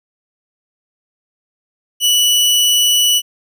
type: tone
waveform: sawtooth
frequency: 2954 Hz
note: F#7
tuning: 3 cents flat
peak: -7 dBFS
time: 2-3.22 s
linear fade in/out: 50 ms
effects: none